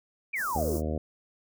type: exponential sweep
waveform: sine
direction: down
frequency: 2459 to 311.1 Hz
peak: -28 dBFS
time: 0.33-0.77 s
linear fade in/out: 10 ms
type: band-stop noise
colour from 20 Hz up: white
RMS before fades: -40 dBFS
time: 0.35-0.82 s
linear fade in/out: 50 ms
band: 1300 to 5200 Hz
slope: 48 dB/octave
type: harmonic tone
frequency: 77.6 Hz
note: D#2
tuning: 4 cents flat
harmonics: 1 / 2 / 3 / 4 / 5 / 6 / 7 / 8 / 9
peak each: -31 / -37 / -35 / -38 / -40 / -39 / -38 / -41 / -44 dBFS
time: 0.55-0.98 s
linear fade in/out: 5 ms
effects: none